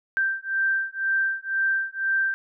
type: beating tone pair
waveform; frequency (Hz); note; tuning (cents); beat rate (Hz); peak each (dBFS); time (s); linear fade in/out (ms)
sine; 1568 / 1570; G6 / G6; 0 / +2; 2; -25; 0.17-2.34; 0
effects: none